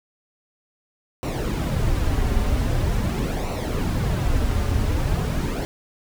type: noise with flanger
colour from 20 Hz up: brown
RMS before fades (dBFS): -22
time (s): 1.23-5.65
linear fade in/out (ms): 0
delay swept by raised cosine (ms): 0.6 to 6.2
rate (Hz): 0.44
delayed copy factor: -0.6
effects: none